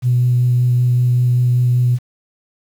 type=tone with vibrato; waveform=sine; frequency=123.47 Hz; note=B2; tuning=in tune; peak=-10 dBFS; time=0.02-1.99 s; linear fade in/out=50 ms; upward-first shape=sine; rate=5.2 Hz; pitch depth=10 cents each way; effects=tanh soft clip ceiling -6 dBFS + 7-bit